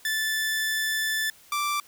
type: tone pair in turn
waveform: sawtooth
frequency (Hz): 1754 / 1172.9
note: A6 / D6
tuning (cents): -6 / -3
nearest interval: perfect fifth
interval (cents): 697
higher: first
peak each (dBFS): -21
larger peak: neither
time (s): 0.05-1.3 / 1.52-1.8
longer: first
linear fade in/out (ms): 2
effects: white hiss -54 dBFS RMS until 1.87 s